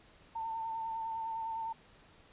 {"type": "tone with vibrato", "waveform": "sine", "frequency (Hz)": 900, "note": "A5", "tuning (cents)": 39, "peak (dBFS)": -35, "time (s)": [0.35, 1.73], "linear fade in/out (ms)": 10, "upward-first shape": "sine", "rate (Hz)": 9.9, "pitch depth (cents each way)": 27, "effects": ["pink hiss -61 dBFS RMS until 2.32 s", "resampled to 8000 Hz"]}